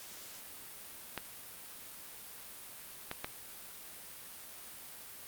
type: clicks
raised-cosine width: 0.3 ms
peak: -20 dBFS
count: 3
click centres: 1.177 / 3.114 / 3.245 s
effects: white hiss -49 dBFS RMS until 5.27 s + Opus 48 kbps